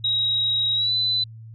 sine tone with pitch glide, 3817 to 4004 Hz, A#7 to B7, +40 to +23 cents, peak -19 dBFS, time 0.04-1.24 s, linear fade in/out 5 ms, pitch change +83 cents, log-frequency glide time 0.75-0.93 s, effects added 112 Hz sine -38 dBFS peak until 1.54 s

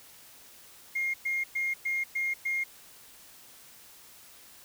sine tone bursts, 2132 Hz, C7, 32 cents sharp, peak -26 dBFS, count 6, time 0.95-2.64 s, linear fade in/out 10 ms, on 190 ms, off 110 ms, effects tanh soft clip ceiling -23 dBFS + white hiss -53 dBFS RMS until 4.64 s

